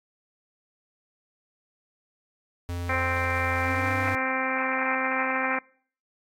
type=tone with pitch glide; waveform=square; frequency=87.31 to 96.88 Hz; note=F2 to G2; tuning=0 to -20 cents; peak=-30 dBFS; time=2.69-4.15 s; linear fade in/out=0 ms; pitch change=+180 cents; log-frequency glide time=3.63-3.9 s
type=harmonic tone; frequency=261.6 Hz; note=C4; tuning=in tune; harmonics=1 / 2 / 3 / 4 / 5 / 6 / 7 / 8 / 9; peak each=-33 / -33 / -33 / -33 / -33 / -33 / -33 / -33 / -33 dBFS; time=2.89-5.59 s; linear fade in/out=5 ms
effects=noise-tail reverb RT60 0.5 s tail -23 dB re dry + AAC 64 kbps